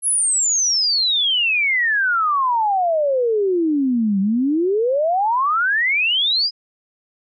sine exponential two-way sweep, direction down then up, 10980 to 189.6 to 5080 Hz, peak -15 dBFS, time 0.02-6.51 s, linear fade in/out 50 ms, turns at 4.2 s, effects none

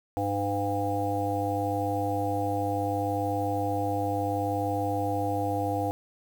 harmonic tone, 100.7 Hz, G2, 47 cents sharp, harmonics 1 / 3 / 5 / 7 / 8, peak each -32 / -32 / -32 / -32 / -32 dBFS, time 0.17-5.91 s, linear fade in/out 0 ms, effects 8-bit

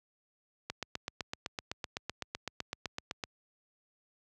click train, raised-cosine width 0.2 ms, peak -18 dBFS, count 21, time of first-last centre 0.7-3.238 s, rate 7.88 Hz, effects high-pass 60 Hz 12 dB/octave

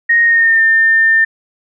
sine tone with pitch glide, 1864.7 to 1800.1 Hz, A#6 to A6, 0 to +39 cents, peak -7 dBFS, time 0.09-1.25 s, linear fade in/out 10 ms, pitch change -61 cents, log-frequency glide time 0.24-0.62 s, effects none

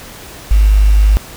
sine tone with quantisation, 51.2 Hz, G#1, 24 cents flat, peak -5 dBFS, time 0.51-1.17 s, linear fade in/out 0 ms, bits 5, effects pink hiss -33 dBFS RMS until 1.36 s

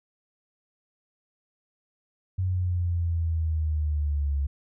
sine exponential sweep, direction down, 93.5 to 69.3 Hz, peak -23 dBFS, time 2.38-4.47 s, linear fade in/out 10 ms, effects none

